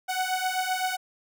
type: beating tone pair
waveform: sawtooth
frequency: 740 / 747.8 Hz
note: F#5 / F#5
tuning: 0 / +18 cents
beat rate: 7.8 Hz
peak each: -25 dBFS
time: 0.08-0.97 s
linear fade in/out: 20 ms
effects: none